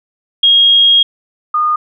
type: tone pair in turn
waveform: sine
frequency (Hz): 3266 / 1223.4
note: G#7 / D#6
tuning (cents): -30 / -30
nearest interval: octave + perfect fourth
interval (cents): 1700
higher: first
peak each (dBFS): -5 / -10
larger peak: first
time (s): 0.43-1.03 / 1.54-1.76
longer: first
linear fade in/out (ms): 5
effects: none